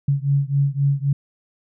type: beating tone pair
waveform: sine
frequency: 138.59 / 142.39 Hz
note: C#3 / C#3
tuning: 0 / +47 cents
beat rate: 3.8 Hz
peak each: -19 / -20 dBFS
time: 0.08-1.13 s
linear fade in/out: 5 ms
effects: none